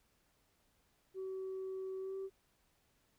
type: tone with pitch glide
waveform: sine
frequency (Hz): 379.6 to 386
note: F#4 to G4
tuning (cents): +44 to -27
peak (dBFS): -38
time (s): 1.14-2.3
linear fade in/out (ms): 50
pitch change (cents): +29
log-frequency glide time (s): 1.99-2.16
effects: tanh soft clip ceiling -37 dBFS + pink hiss -75 dBFS RMS until 3.18 s